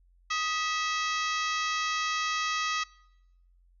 harmonic tone with a mistuned harmonic, 650 Hz, E5, 24 cents flat, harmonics 2 / 3 / 4 / 5 / 6 / 7 / 8 / 9 / 10, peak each -30 / -34 / -36 / -38 / -40 / -41 / -42 / -43 / -44 dBFS, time 0.3-2.84 s, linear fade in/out 10 ms, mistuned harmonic 2, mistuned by -68 cents, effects noise-tail reverb RT60 0.9 s tail -25 dB re dry + added 44 Hz sine -59 dBFS peak until 3.8 s

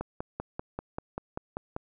click train, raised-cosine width 1 ms, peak -19 dBFS, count 10, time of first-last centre 0.01-1.764 s, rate 5.13 Hz, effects none

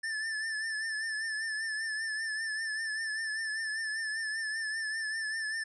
square tone with vibrato, 1760 Hz, A6, in tune, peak -33 dBFS, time 0.03-5.64 s, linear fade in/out 10 ms, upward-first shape triangle, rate 5.1 Hz, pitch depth 57 cents each way, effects resampled to 22050 Hz

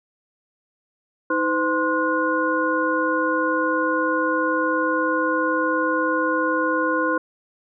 sine tone cluster, 317 / 509 / 1050 / 1452 Hz, D#4 / C5 / C6 / F#6, +32 / -48 / +6 / -33 cents, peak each -24 dBFS, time 1.3-7.18 s, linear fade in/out 5 ms, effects none

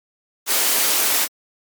white high-pass noise, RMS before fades -18 dBFS, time 0.46-1.28 s, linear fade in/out 50 ms, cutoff 250 Hz, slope 24 dB/octave, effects MP3 96 kbps

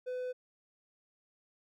triangle tone, 503 Hz, B4, 32 cents sharp, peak -33 dBFS, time 0.06-0.33 s, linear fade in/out 20 ms, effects none

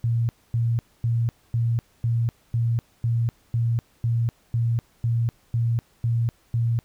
sine tone bursts, 116.54 Hz, A#2, in tune, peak -19 dBFS, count 14, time 0.04-6.79 s, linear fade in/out 0 ms, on 250 ms, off 250 ms, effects pink hiss -61 dBFS RMS until 6.84 s

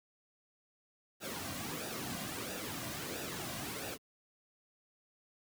pink noise with flanger, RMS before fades -41 dBFS, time 1.2-3.98 s, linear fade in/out 50 ms, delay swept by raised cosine 0.93 to 2.33 ms, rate 1.5 Hz, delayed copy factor -0.6, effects high-pass 80 Hz 12 dB/octave

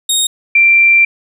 20% pulse / sine tone pair in turn, 3729 / 2359 Hz, A#7 / D7, 0 / +7 cents, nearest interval minor sixth, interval 793 cents, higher first, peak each -5 / -5 dBFS, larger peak neither, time 0.09-0.27 / 0.55-1.05 s, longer second, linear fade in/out 5 ms, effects none

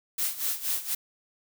blue noise with tremolo, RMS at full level -27 dBFS, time 0.18-0.95 s, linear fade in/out 5 ms, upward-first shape sine, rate 4.2 Hz, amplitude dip 80%, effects none

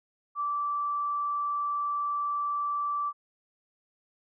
sine tone, 1164 Hz, D6, 16 cents flat, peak -27 dBFS, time 0.35-3.13 s, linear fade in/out 50 ms, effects none

